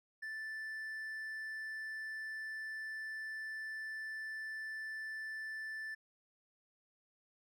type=tone; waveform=triangle; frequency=1760 Hz; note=A6; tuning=in tune; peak=-39 dBFS; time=0.22-5.95 s; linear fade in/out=10 ms; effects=none